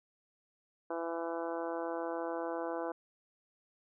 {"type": "harmonic tone", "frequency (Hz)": 167.1, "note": "E3", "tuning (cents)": 24, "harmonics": [2, 3, 4, 5, 6, 7, 8, 9], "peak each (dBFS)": [-40, -39, -41, -44, -45, -49, -51, -50], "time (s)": [0.9, 2.92], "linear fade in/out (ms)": 5, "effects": []}